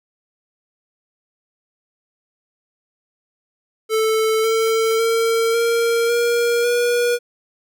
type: tone with pitch steps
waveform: square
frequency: 440 / 447.9 / 456 / 464.3 / 472.7 / 481.2 Hz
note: A4 / A4 / A#4 / A#4 / A#4 / B4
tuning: 0 / +31 / -38 / -7 / +24 / -45 cents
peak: -16 dBFS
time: 3.89-7.19 s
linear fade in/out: 50 ms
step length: 550 ms
effects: none